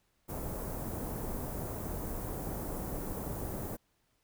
pink band-stop noise, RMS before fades -38 dBFS, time 0.28-3.77 s, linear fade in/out 20 ms, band 790 to 14000 Hz, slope 12 dB/octave, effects pink hiss -75 dBFS RMS until 4.23 s

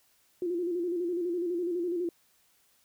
sine tone with vibrato, 349.2 Hz, F4, in tune, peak -28 dBFS, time 0.42-2.09 s, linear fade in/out 2 ms, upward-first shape square, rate 12 Hz, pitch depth 55 cents each way, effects white hiss -67 dBFS RMS until 2.84 s

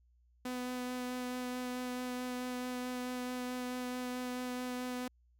sawtooth tone with vibrato, 250 Hz, B3, 21 cents sharp, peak -33 dBFS, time 0.45-5.08 s, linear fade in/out 5 ms, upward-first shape sine, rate 4.6 Hz, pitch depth 10 cents each way, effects added 60 Hz sine -65 dBFS peak until 5.39 s

